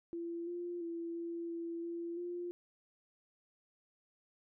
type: tone with pitch steps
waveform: sine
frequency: 339 / 349 / 336.3 / 338.3 / 336.2 / 339.8 / 350.7 Hz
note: E4 / F4 / E4 / E4 / E4 / F4 / F4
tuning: +49 / -1 / +35 / +45 / +34 / -47 / +7 cents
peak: -38 dBFS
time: 0.13-2.51 s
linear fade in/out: 0 ms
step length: 340 ms
effects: none